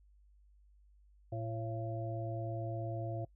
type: harmonic tone with a mistuned harmonic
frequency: 113.2 Hz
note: A2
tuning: 50 cents sharp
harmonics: 1 / 3 / 5 / 6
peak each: -38 / -45 / -46 / -43 dBFS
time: 1.32-3.25 s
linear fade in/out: 5 ms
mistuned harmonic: 5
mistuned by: -54 cents
effects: noise-tail reverb RT60 0.1 s tail -24 dB re dry + added 50 Hz sine -61 dBFS peak until 3.35 s